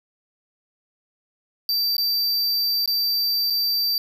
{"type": "tone with dropouts", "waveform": "square", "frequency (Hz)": 4665, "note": "D8", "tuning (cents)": -12, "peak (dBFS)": -20, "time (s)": [1.69, 3.98], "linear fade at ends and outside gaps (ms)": 1, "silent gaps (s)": [[1.967, 1.981], [2.859, 2.876], [3.501, 3.505]], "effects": []}